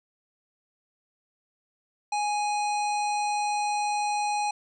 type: harmonic tone with a mistuned harmonic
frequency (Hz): 831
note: G#5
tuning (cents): +1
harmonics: 1 / 3 / 5 / 7 / 9 / 10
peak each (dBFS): -25 / -35 / -39 / -42 / -44 / -45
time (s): 2.12-4.51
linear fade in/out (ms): 5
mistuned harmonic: 10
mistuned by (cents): +36
effects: none